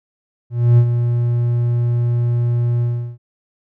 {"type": "tone with ADSR envelope", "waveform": "triangle", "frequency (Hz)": 119.6, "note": "A#2", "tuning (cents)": 45, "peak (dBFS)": -4, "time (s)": [0.5, 3.18], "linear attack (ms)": 280, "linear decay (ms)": 69, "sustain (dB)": -8, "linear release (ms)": 360, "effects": []}